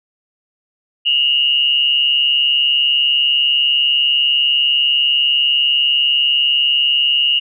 sine tone with amplitude modulation, 2860 Hz, F7, 41 cents sharp, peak -8 dBFS, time 1.05-7.4 s, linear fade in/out 20 ms, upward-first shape sine, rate 140 Hz, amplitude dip 75%, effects none

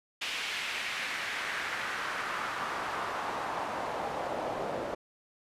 pink noise with band-pass filter sweep, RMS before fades -35 dBFS, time 0.21-4.95 s, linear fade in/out 10 ms, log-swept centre 2800 to 560 Hz, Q 1.7, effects resampled to 32000 Hz

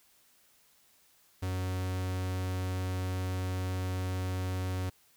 45% pulse tone, 92.6 Hz, F#2, 2 cents sharp, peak -31 dBFS, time 1.42-4.9 s, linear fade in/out 10 ms, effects white hiss -65 dBFS RMS until 5.16 s

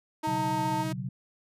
sawtooth tone, 316.4 Hz, D#4, 29 cents sharp, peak -28 dBFS, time 0.23-0.93 s, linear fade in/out 10 ms
sine tone with vibrato, 907 Hz, A#5, 48 cents flat, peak -28 dBFS, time 0.23-0.84 s, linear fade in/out 20 ms, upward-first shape square, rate 7.2 Hz, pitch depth 16 cents each way
sine chord, B suspended second, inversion none, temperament equal, 123.47 / 138.59 / 185 Hz, B2 / C#3 / F#3, 0 / 0 / 0 cents, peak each -36 dBFS, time 0.27-1.09 s, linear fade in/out 5 ms
effects resampled to 32000 Hz

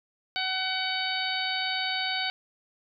harmonic tone, 753 Hz, F#5, 30 cents sharp, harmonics 1 / 2 / 3 / 4 / 5 / 6, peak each -34 / -34 / -34 / -34 / -34 / -34 dBFS, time 0.36-2.3 s, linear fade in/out 0 ms, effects none

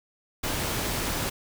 pink noise, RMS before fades -29 dBFS, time 0.43-1.3 s, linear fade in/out 10 ms, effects none

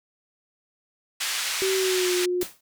pink band-pass noise, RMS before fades -28 dBFS, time 1.2-2.26 s, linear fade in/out 10 ms, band 1900 to 9400 Hz, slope 12 dB/octave
sine tone with pitch glide, 382.2 to 358.7 Hz, G4 to F4, -44 to +46 cents, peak -22 dBFS, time 1.62-2.43 s, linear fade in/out 0 ms, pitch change -110 cents, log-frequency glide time 1.75-2.13 s
white noise with exponential decay, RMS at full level -28 dBFS, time 2.41-2.61 s, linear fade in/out 5 ms, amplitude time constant 42 ms
effects none

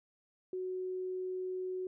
sine tone, 370 Hz, F#4, in tune, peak -35 dBFS, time 0.53-1.87 s, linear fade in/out 2 ms, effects none

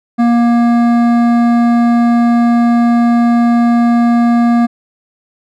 sine tone with hard clipping, 236.4 Hz, A#3, 24 cents sharp, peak -9 dBFS, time 0.18-4.67 s, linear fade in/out 20 ms, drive 12 dB, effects none

